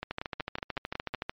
two click trains, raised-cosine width 0.3 ms, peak -16 / -17 dBFS, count 17 / 7, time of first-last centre 0.11-1.295 / 0.03-1.139 s, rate 13.5 / 5.41 Hz, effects low-pass 4000 Hz 12 dB/octave + MP3 48 kbps

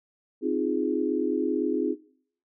sine chord, F minor seventh, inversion second, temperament equal, 261.6 / 311.1 / 349.2 / 415.3 Hz, C4 / Eb4 / F4 / Ab4, 0 / 0 / 0 / 0 cents, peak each -29 dBFS, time 0.41-1.96 s, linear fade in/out 50 ms, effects noise-tail reverb RT60 0.6 s tail -20 dB re dry

